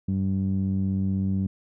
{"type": "tone with low-pass filter", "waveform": "sawtooth", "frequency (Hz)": 96.1, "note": "G2", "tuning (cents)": -34, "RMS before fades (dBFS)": -25, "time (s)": [0.08, 1.47], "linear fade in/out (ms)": 5, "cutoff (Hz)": 210, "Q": 3.4, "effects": []}